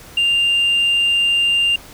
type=tone; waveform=sine; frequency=2794 Hz; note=F7; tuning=in tune; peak=-11 dBFS; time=0.17-1.76 s; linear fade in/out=5 ms; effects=tanh soft clip ceiling -11 dBFS + pink hiss -40 dBFS RMS until 1.93 s